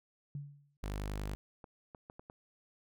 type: tone with exponential decay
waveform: sine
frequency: 143.3 Hz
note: D3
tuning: 42 cents flat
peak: -36 dBFS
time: 0.35-0.77 s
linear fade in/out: 2 ms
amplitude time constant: 90 ms
type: tone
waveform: sawtooth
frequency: 50.5 Hz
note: G#1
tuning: 48 cents flat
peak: -33 dBFS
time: 0.83-1.35 s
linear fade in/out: 0 ms
type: clicks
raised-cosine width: 1 ms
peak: -35 dBFS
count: 5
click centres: 1.642 / 1.948 / 2.099 / 2.195 / 2.299 s
effects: none